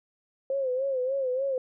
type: tone with vibrato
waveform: sine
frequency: 526 Hz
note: C5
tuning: 9 cents sharp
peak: -25 dBFS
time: 0.5-1.58 s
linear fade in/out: 2 ms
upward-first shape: sine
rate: 3.4 Hz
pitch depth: 87 cents each way
effects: none